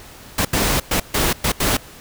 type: noise bursts at uneven times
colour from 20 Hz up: pink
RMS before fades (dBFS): -18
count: 6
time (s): 0.38-0.45 / 0.53-0.8 / 0.91-1 / 1.14-1.33 / 1.44-1.52 / 1.6-1.77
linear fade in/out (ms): 5
effects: pink hiss -41 dBFS RMS until 2 s